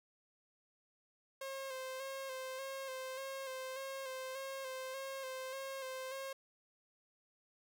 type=tone with vibrato; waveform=sawtooth; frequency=530 Hz; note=C5; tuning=22 cents sharp; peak=-38 dBFS; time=1.41-6.33 s; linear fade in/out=5 ms; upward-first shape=square; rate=1.7 Hz; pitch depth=30 cents each way; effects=none